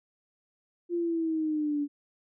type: exponential sweep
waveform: sine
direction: down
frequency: 349.4 to 286.1 Hz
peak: -26 dBFS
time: 0.89-1.88 s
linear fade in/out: 50 ms
effects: none